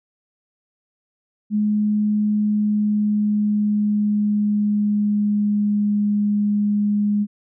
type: tone with pitch glide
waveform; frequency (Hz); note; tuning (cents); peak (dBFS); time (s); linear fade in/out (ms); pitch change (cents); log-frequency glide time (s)
sine; 210.2 to 206.7; G#3 to G#3; +21 to -8; -16; 1.5-7.27; 50; -29; 2.28-6.08
effects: none